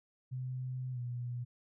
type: tone with pitch glide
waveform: sine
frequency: 128 to 121.94 Hz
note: C3 to B2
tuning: -38 to -22 cents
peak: -36 dBFS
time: 0.31-1.45 s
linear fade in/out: 20 ms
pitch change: -84 cents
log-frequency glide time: 0.92-0.99 s
effects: none